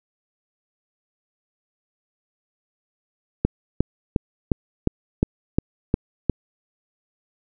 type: click train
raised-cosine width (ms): 3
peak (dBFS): -4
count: 9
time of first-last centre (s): 3.45-6.297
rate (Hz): 2.81
effects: none

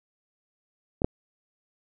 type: clicks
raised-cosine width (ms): 2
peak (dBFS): -15 / -7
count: 2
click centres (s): 1.019 / 1.045
effects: none

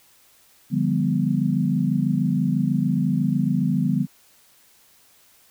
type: chord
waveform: sine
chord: G dominant seventh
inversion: second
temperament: equal with one note detuned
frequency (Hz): 146.83 / 174.61 / 200.9 / 246.9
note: D3 / F3 / G3 / B3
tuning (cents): 0 / 0 / +43 / 0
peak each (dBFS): -24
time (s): 0.7-4.07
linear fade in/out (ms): 50
effects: white hiss -56 dBFS RMS until 5.5 s

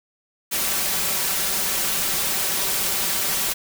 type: noise with comb filter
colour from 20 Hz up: white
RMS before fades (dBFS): -23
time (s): 0.51-3.54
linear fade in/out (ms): 20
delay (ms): 5.2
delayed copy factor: +0.5
effects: none

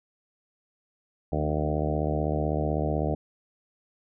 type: harmonic tone with a mistuned harmonic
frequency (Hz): 75.9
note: D#2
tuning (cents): -42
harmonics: 1 / 2 / 3 / 4 / 5 / 6 / 7 / 8 / 9 / 10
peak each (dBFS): -30 / -30 / -36 / -33 / -36 / -34 / -37 / -34 / -35 / -38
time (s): 1.32-3.15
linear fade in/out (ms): 5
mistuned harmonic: 3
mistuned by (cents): -32
effects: none

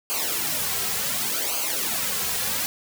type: noise with flanger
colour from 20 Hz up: white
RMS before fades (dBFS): -26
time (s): 0.1-2.66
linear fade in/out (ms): 0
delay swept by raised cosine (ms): 0.54 to 3.44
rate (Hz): 0.68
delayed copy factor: -0.75
effects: none

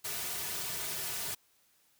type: noise with comb filter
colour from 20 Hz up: white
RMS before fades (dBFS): -37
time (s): 0.04-1.35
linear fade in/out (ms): 10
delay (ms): 3.7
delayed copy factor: -0.7
effects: white hiss -69 dBFS RMS until 1.99 s

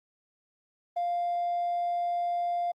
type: tone with hard clipping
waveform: sine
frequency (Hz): 698.5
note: F5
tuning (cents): 0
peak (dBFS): -27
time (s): 0.96-2.72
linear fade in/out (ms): 10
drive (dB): 1
effects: Opus 32 kbps

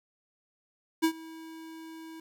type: tone with ADSR envelope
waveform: square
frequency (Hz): 323.2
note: E4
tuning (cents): -34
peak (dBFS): -21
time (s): 1.02-2.2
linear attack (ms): 22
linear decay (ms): 79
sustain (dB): -23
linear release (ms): 3
effects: 10-bit

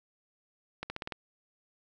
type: accelerating click train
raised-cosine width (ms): 0.3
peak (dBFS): -20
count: 6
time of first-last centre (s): 0.83-1.122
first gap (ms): 70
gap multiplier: 0.91
effects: none

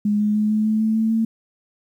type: tone with pitch steps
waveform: sine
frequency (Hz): 207.7 / 210 / 212.3 / 214.7 / 217 / 219.4 / 221.8 / 224.3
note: G#3 / G#3 / G#3 / A3 / A3 / A3 / A3 / A3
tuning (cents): 0 / +19 / +38 / -42 / -24 / -5 / +14 / +34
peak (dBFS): -16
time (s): 0.05-1.25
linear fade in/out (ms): 5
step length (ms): 150
effects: 9-bit

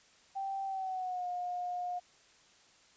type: tone with pitch glide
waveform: sine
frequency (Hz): 780 to 715.3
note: G5 to F5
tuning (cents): -9 to +41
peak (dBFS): -34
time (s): 0.35-2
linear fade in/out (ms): 20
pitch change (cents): -150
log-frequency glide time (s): 0.65-1.27
effects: white hiss -63 dBFS RMS until 2.96 s + resampled to 16000 Hz

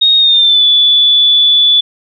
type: tone with pitch glide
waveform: sine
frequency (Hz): 3729 to 3459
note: A#7 to A7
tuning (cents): 0 to -30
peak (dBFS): -5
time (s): 0.01-1.81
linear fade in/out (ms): 10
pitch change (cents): -130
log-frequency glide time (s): 0.18-0.65
effects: none

